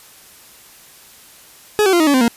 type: tone with pitch steps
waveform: 40% pulse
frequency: 421.5 / 382.1 / 346.3 / 313.9 / 284.6 / 258 / 233.8 Hz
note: G#4 / G4 / F4 / D#4 / C#4 / C4 / A#3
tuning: +26 / -44 / -15 / +15 / +46 / -24 / +5 cents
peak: -10 dBFS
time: 1.79-2.28 s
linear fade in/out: 0 ms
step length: 70 ms
effects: white hiss -44 dBFS RMS until 2.36 s + resampled to 32000 Hz